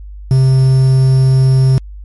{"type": "tone with quantisation", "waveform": "triangle", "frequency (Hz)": 131.7, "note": "C3", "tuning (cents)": 12, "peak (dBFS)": -4, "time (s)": [0.31, 1.78], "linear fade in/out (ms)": 0, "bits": 5, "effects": ["added 50 Hz sine -27 dBFS peak until 2.04 s", "MP3 48 kbps"]}